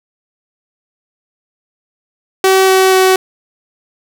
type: tone with pitch steps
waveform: sawtooth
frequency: 381 / 378.6 / 376.2 Hz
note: G4 / F#4 / F#4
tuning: -49 / +40 / +29 cents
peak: -3 dBFS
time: 2.44-3.16 s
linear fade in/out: 2 ms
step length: 240 ms
effects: none